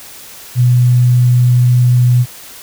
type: tone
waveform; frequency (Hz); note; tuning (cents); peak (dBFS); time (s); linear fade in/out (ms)
sine; 123.47; B2; 0; -6; 0.55-2.26; 50
effects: white hiss -34 dBFS RMS until 2.62 s

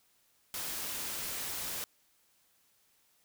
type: noise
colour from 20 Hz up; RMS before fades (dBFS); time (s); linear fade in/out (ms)
white; -38; 0.54-1.84; 0
effects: white hiss -70 dBFS RMS until 3.24 s

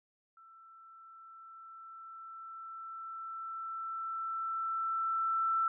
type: tone with level ramp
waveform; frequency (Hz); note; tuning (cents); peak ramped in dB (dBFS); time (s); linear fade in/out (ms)
sine; 1333; E6; +19; -55 to -27; 0.37-5.68; 2
effects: none

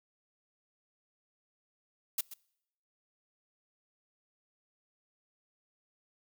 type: noise with echo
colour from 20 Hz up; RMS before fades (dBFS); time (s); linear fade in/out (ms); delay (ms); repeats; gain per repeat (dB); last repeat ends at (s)
blue; -31; 2.18-2.21; 5; 130; 1; -14; 2.34
effects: noise-tail reverb RT60 0.8 s tail -25 dB re dry

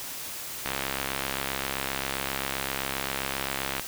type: click train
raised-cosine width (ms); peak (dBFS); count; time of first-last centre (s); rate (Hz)
0.3; -12; 213; 0.66-3.796; 67.6
effects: white hiss -37 dBFS RMS until 3.87 s

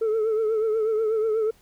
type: tone with vibrato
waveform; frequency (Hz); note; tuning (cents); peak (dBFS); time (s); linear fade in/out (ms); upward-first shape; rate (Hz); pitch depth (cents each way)
sine; 438.6; A4; -6; -18; 0.01-1.51; 10; triangle; 8.2; 68
effects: tanh soft clip ceiling -19 dBFS + pink hiss -59 dBFS RMS until 1.61 s

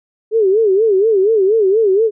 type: tone with vibrato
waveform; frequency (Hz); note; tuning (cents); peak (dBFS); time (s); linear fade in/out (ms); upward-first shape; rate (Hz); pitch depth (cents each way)
sine; 413.1; G#4; -9; -9; 0.31-2.11; 50; sine; 4.2; 170
effects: none

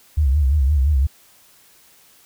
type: tone with vibrato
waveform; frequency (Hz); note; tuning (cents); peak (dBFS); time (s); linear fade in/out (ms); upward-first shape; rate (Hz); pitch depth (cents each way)
sine; 70.6; C#2; +32; -13; 0.17-1.07; 10; sine; 5.8; 150
effects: white hiss -52 dBFS RMS until 2.25 s

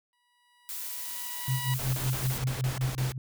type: tone with exponential growth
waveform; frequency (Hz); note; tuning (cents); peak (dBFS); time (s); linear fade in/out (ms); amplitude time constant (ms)
15% pulse; 972; B5; -28; -26; 0.13-1.74; 1; 350
type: noise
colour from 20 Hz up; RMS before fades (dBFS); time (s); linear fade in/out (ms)
blue; -37; 0.69-2.38; 0
type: tone with tremolo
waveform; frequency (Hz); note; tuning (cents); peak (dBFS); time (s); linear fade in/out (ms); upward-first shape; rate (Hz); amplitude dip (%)
sine; 129.1; C3; -23; -24; 1.48-3.18; 2; sine; 5.3; 85
type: noise bursts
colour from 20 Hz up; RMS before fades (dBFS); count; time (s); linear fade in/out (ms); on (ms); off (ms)
pink; -37; 8; 1.79-3.12; 0; 140; 30
effects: none

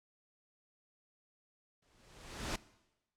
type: noise with exponential growth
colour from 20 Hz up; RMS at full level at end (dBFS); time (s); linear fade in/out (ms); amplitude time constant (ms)
pink; -35; 1.82-2.56; 5; 160
effects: noise-tail reverb RT60 1.0 s tail -20 dB re dry + low-pass 8000 Hz 12 dB/octave

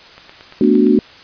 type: click train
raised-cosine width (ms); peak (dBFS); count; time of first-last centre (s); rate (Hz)
0.3; -21; 7; 0.18-0.868; 8.72
type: chord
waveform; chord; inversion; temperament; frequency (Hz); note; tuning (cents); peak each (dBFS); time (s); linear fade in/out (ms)
sine; B minor seventh; third; equal; 220 / 246.9 / 293.7 / 370; A3 / B3 / D4 / F#4; 0 / 0 / 0 / 0; -14; 0.61-0.99; 2
effects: white hiss -40 dBFS RMS until 1.23 s + resampled to 11025 Hz

